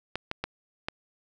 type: clicks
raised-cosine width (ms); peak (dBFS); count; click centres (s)
0.3; -14; 4; 0.156 / 0.314 / 0.44 / 0.885
effects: none